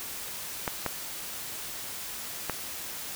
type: clicks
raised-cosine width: 0.5 ms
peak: -13 dBFS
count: 3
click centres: 0.678 / 0.863 / 2.497 s
effects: white hiss -38 dBFS RMS until 3.15 s